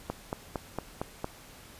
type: click train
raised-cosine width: 1 ms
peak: -17 dBFS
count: 6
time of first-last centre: 0.1-1.244 s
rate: 4.37 Hz
effects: pink hiss -51 dBFS RMS until 1.79 s + resampled to 32000 Hz